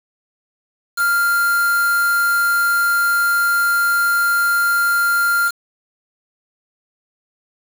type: tone with quantisation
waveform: triangle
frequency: 1396.9 Hz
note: F6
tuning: in tune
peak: -12 dBFS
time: 0.96-5.52 s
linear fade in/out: 50 ms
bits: 4
effects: none